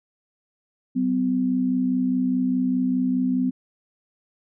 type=tone pair together; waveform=sine; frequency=189.5 / 254.4 Hz; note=F#3 / C4; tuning=+42 / -48 cents; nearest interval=perfect fourth; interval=510 cents; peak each=-26 / -20 dBFS; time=0.95-3.51 s; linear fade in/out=20 ms; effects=none